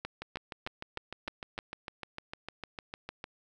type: two click trains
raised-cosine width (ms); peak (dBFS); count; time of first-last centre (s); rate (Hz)
0.3; -23 / -20; 21 / 6; 0.22-3.241 / 0.05-1.588; 6.62 / 3.25
effects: none